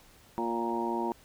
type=harmonic tone with a mistuned harmonic; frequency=116.7 Hz; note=A#2; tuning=2 cents sharp; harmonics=2 / 3 / 4 / 5 / 6 / 7 / 8; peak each=-35 / -33 / -43 / -43 / -40 / -40 / -33 dBFS; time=0.38-1.12 s; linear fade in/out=0 ms; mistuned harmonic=6; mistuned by=+24 cents; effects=pink hiss -58 dBFS RMS until 1.24 s